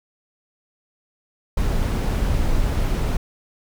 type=noise; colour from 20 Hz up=brown; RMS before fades=-20 dBFS; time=1.57-3.17 s; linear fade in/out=5 ms; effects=none